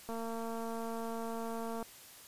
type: click train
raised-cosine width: 1 ms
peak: -28 dBFS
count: 397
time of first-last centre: 0.09-1.827 s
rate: 228 Hz
effects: white hiss -54 dBFS RMS until 2.27 s + resampled to 32000 Hz